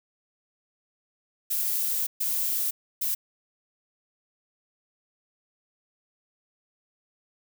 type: noise bursts at uneven times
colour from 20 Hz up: violet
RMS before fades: -27 dBFS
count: 3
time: 1.5-2.07 / 2.2-2.71 / 3.01-3.15 s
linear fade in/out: 10 ms
effects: none